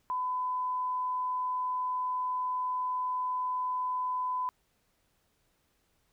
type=tone; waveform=sine; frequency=1006 Hz; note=B5; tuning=32 cents sharp; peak=-29 dBFS; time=0.1-4.49 s; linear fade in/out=0 ms; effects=pink hiss -73 dBFS RMS until 6.12 s